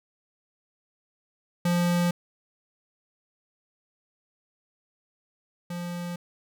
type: tone pair in turn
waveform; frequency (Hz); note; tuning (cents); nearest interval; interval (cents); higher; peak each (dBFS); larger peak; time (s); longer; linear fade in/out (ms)
square; 174.61 / 174.61; F3 / F3; 0 / 0; unison; 0; neither; -22 / -32; first; 1.65-2.11 / 5.7-6.16; neither; 5
effects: none